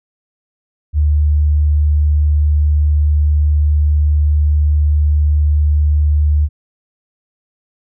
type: tone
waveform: sine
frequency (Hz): 74.6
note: D2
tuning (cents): +28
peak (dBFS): -9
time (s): 0.93-6.49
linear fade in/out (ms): 50
effects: none